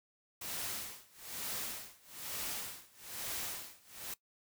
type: noise with tremolo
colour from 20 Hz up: white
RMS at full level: -39 dBFS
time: 0.41-4.14 s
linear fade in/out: 5 ms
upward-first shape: sine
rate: 1.1 Hz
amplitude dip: 95%
effects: noise-tail reverb RT60 0.1 s tail -19 dB re dry